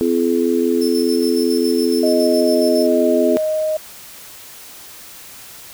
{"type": "harmonic tone", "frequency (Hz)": 85.1, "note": "F2", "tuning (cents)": -44, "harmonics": [3, 4, 5], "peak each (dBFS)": [-18, -18, -18], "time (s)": [0.01, 3.37], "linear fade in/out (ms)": 0}
{"type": "tone with tremolo", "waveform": "sawtooth", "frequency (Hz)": 5310, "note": "E8", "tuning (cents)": 12, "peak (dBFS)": -23, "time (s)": [0.81, 2.87], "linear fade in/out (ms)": 10, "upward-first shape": "square", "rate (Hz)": 7.2, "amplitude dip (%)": 55}
{"type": "tone", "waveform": "sine", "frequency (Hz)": 622.3, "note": "D#5", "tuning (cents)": 0, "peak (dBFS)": -16, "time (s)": [2.03, 3.77], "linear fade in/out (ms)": 5}
{"effects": ["white hiss -38 dBFS RMS until 5.73 s"]}